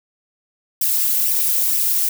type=noise with flanger; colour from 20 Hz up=violet; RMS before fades=-18 dBFS; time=0.81-2.09 s; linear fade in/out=5 ms; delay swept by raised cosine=0.35 to 2.85 ms; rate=2.1 Hz; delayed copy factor=+0.55; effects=none